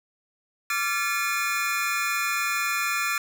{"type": "tone cluster", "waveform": "square", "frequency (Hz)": [1167, 1374, 1734, 2182, 2432], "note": ["D6", "F6", "A6", "C#7", "D#7"], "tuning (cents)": [-11, -29, -26, -28, -40], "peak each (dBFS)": [-33, -30, -32, -36, -29], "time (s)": [0.7, 3.18], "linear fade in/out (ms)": 2, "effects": []}